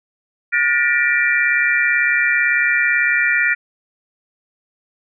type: tone cluster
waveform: sine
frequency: 1435 / 1782 / 1920 / 2356 Hz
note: F6 / A6 / B6 / D7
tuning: +47 / +22 / -49 / +5 cents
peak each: -19 dBFS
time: 0.52-3.55 s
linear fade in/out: 20 ms
effects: none